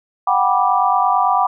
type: chord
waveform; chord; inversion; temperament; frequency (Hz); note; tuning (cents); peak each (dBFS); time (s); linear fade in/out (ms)
sine; G major seventh; third; just; 735 / 784 / 980 / 1176; F#5 / G5 / B5 / D6; -12 / 0 / -14 / +2; -18; 0.27-1.47; 5
effects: none